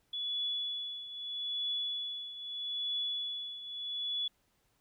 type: tone with tremolo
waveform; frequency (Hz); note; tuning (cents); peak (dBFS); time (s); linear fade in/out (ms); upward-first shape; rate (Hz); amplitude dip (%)
sine; 3416; G#7; +48; -31; 0.13-4.28; 5; triangle; 0.79; 75
effects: pink hiss -74 dBFS RMS until 4.8 s